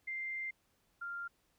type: tone pair in turn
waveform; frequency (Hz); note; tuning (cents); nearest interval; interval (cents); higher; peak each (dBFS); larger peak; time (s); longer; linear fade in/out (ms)
sine; 2093 / 1393.7; C7 / F6; 0 / -4; perfect fifth; 704; first; -37 / -39; first; 0.07-0.51 / 1.01-1.28; first; 10
effects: pink hiss -75 dBFS RMS until 1.58 s